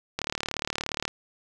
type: click train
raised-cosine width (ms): 0.2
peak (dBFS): -11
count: 34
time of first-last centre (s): 0.19-1.079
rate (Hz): 37.1
effects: none